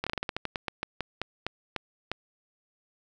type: slowing click train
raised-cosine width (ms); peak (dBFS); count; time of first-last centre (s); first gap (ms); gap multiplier
0.3; -14; 17; 0.04-2.116; 26; 1.19
effects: none